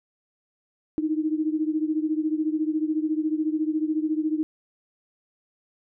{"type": "beating tone pair", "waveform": "sine", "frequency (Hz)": [307.2, 321.2], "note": ["D#4", "E4"], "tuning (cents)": [-22, -45], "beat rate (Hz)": 14, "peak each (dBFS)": [-24, -27], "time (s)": [0.98, 4.43], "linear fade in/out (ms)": 0, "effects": []}